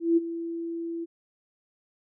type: tone with ADSR envelope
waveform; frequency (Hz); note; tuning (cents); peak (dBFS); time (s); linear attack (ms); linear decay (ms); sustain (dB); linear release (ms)
sine; 334.7; E4; +26; -16; 0-1.06; 170; 22; -14; 27
effects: none